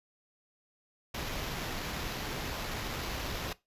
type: noise with sample-and-hold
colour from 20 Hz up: pink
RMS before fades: -37 dBFS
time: 1.14-3.53 s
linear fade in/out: 5 ms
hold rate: 8820 Hz
effects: noise-tail reverb RT60 0.2 s tail -19 dB re dry + resampled to 32000 Hz